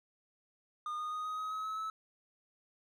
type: tone with pitch steps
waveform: triangle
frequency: 1220 / 1231.3 / 1242.8 / 1254.3 / 1265.9 / 1277.7 / 1289.6 / 1301.5 Hz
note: D#6 / D#6 / D#6 / D#6 / D#6 / D#6 / E6 / E6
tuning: -34 / -18 / -2 / +14 / +30 / +46 / -38 / -22 cents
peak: -34 dBFS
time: 0.86-1.9 s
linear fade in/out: 2 ms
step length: 130 ms
effects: none